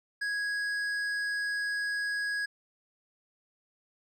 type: tone with hard clipping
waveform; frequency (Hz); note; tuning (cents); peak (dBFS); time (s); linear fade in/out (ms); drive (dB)
sine; 1659; G#6; -2; -31; 0.21-2.46; 10; 8
effects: none